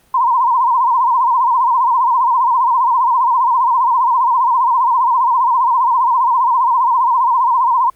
sine tone with vibrato, 987.8 Hz, B5, in tune, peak -10 dBFS, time 0.14-7.9 s, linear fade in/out 5 ms, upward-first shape sine, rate 15 Hz, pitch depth 120 cents each way, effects pink hiss -53 dBFS RMS until 7.95 s + Opus 32 kbps

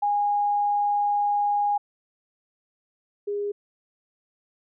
sine tone pair in turn, 821 / 408.8 Hz, G#5 / G#4, -20 / -27 cents, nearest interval octave, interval 1207 cents, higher first, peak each -20 / -25 dBFS, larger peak first, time 0.02-1.78 / 3.27-3.52 s, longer first, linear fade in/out 10 ms, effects none

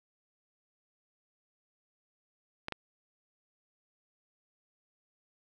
clicks, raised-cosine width 0.3 ms, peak -19 dBFS, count 2, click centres 2.684 / 2.723 s, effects none

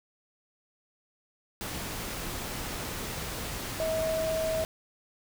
sine tone in noise, 641 Hz, E5, 49 cents flat, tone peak -27 dBFS, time 3.8-4.64 s, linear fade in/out 0 ms, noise pink, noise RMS -36 dBFS, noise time 1.61-4.65 s, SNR +6 dB, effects none

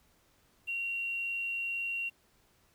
sine tone with quantisation, 2751 Hz, F7, 27 cents flat, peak -32 dBFS, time 0.67-2.1 s, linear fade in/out 20 ms, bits 10, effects pink hiss -68 dBFS RMS until 2.74 s

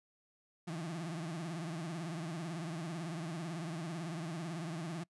35% pulse tone with vibrato, 164.81 Hz, E3, in tune, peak -37 dBFS, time 0.67-5.04 s, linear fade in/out 10 ms, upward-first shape triangle, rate 18 Hz, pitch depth 170 cents each way, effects noise-tail reverb RT60 0.1 s tail -25 dB re dry + resampled to 24000 Hz

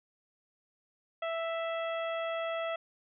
harmonic tone, 660 Hz, E5, 2 cents sharp, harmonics 1 / 2 / 3 / 4 / 5, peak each -33 / -39 / -43 / -45 / -47 dBFS, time 1.22-2.76 s, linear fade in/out 5 ms, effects none

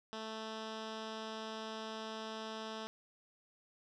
10% pulse tone with low-pass filter, 220.1 Hz, A3, 1 cent sharp, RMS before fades -44 dBFS, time 0.13-2.87 s, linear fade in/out 0 ms, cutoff 4500 Hz, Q 2, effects none

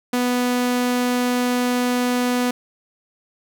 sawtooth tone, 246.9 Hz, B3, in tune, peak -14 dBFS, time 0.13-2.51 s, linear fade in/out 5 ms, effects none

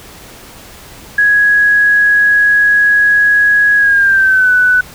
sine tone with pitch glide, 1666 to 1492.8 Hz, G#6 to F#6, +5 to +15 cents, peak -6 dBFS, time 1.18-4.81 s, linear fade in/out 5 ms, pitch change -190 cents, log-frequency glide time 3.77-4.52 s, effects pink hiss -35 dBFS RMS until 4.94 s

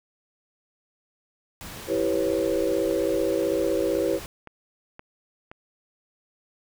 pink noise, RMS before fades -39 dBFS, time 1.61-4.26 s, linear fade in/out 0 ms
sine chord, C# half-diminished seventh, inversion first, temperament equal with one note detuned, 329.6 / 392 / 493.9 / 549.6 Hz, E4 / G4 / B4 / C#5, 0 / 0 / 0 / -15 cents, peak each -27 dBFS, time 1.87-4.2 s, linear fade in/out 50 ms
click train, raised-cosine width 0.5 ms, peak -26 dBFS, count 7, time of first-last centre 2.39-5.515 s, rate 1.92 Hz
effects none

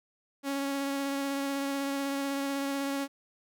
sawtooth tone with vibrato, 277.2 Hz, C#4, in tune, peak -26 dBFS, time 0.43-3.08 s, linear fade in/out 50 ms, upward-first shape sine, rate 16 Hz, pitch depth 14 cents each way, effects none

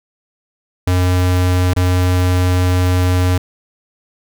square tone with dropouts, 90.6 Hz, F#2, 36 cents flat, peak -12 dBFS, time 0.87-3.38 s, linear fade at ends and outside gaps 5 ms, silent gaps 1.736-1.763 s, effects none

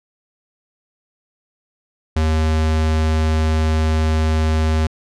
square tone, 78.7 Hz, D#2, 20 cents sharp, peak -15 dBFS, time 2.16-4.87 s, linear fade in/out 5 ms, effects low-pass 7000 Hz 12 dB/octave

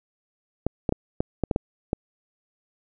clicks, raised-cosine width 2 ms, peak -9 dBFS, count 8, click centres 0.666 / 0.892 / 0.924 / 1.205 / 1.437 / 1.512 / 1.561 / 1.931 s, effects none

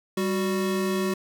square tone pair together, 196 / 369.8 Hz, G3 / F#4, 0 / -1 cents, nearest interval major seventh, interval 1099 cents, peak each -27 dBFS, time 0.17-1.14 s, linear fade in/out 5 ms, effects none

